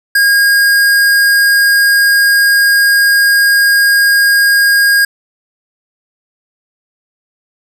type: tone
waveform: square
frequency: 1627 Hz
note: G#6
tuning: 36 cents flat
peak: -7 dBFS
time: 0.15-5.05 s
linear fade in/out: 5 ms
effects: none